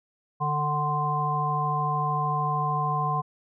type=harmonic tone; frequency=148.9 Hz; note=D3; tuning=24 cents sharp; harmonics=1 / 3 / 5 / 7; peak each=-28 / -38 / -30 / -26 dBFS; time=0.4-3.22 s; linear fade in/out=20 ms; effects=none